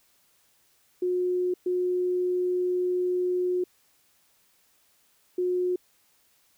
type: tone bursts at uneven times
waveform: sine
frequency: 361.3 Hz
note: F#4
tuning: 41 cents flat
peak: -23 dBFS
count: 3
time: 1.02-1.54 / 1.66-3.64 / 5.38-5.76 s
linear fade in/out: 5 ms
effects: white hiss -65 dBFS RMS until 6.57 s